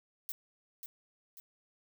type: noise with echo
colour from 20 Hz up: violet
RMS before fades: -39 dBFS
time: 0.29-0.32 s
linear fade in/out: 0 ms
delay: 540 ms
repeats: 2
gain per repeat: -6 dB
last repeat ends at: 1.4 s
effects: none